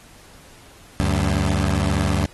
20% pulse tone pair together, 73.42 / 95.19 Hz, D2 / F#2, 0 / +50 cents, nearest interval major third, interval 450 cents, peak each -16 dBFS, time 1-2.26 s, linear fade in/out 0 ms, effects pink hiss -48 dBFS RMS until 2.33 s + AAC 32 kbps

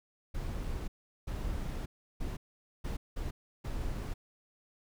brown noise bursts at uneven times, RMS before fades -36 dBFS, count 6, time 0.34-0.88 / 1.27-1.86 / 2.2-2.37 / 2.84-2.97 / 3.16-3.31 / 3.64-4.14 s, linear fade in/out 10 ms, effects none

